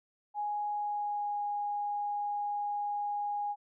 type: tone with pitch glide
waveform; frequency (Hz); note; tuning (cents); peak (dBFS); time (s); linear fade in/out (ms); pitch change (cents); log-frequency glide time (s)
sine; 830.6 to 823; G#5 to G#5; 0 to -16; -31; 0.34-3.56; 50; -16; 0.7-1.43
effects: none